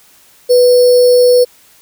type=tone with sample-and-hold; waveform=sine; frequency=493.9 Hz; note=B4; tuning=in tune; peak=-4 dBFS; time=0.49-1.45 s; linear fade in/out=20 ms; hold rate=4900 Hz; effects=white hiss -46 dBFS RMS until 1.81 s